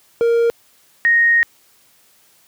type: tone pair in turn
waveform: triangle / sine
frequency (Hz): 466.2 / 1864.8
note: A#4 / A#6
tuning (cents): 0 / 0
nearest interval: 2 octaves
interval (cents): 2400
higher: second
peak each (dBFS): -10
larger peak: neither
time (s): 0.21-0.5 / 1.05-1.43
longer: second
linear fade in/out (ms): 0
effects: white hiss -54 dBFS RMS until 2.47 s + high-pass 80 Hz 12 dB/octave